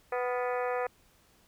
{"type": "harmonic tone with a mistuned harmonic", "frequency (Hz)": 248, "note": "B3", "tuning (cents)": 7, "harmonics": [2, 3, 4, 5, 6, 7, 8, 9, 10], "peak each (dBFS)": [-31, -35, -40, -39, -45, -42, -45, -49, -49], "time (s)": [0.12, 0.87], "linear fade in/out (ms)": 5, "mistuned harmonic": 6, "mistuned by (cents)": -76, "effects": ["pink hiss -64 dBFS RMS until 1.47 s"]}